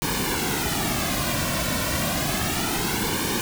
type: noise with flanger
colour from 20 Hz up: pink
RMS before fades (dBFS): -25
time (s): 0.02-3.41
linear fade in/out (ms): 0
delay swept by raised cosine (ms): 1.5 to 2.43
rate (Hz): 0.3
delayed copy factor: -0.7
effects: none